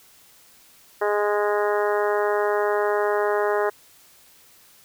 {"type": "harmonic tone", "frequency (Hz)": 207.2, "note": "G#3", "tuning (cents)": -4, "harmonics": [2, 3, 4, 5, 6, 7, 8, 9], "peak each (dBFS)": [-22, -26, -28, -30, -32, -33, -34, -35], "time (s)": [1.01, 3.7], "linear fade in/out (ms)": 10, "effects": ["white hiss -53 dBFS RMS until 4.84 s"]}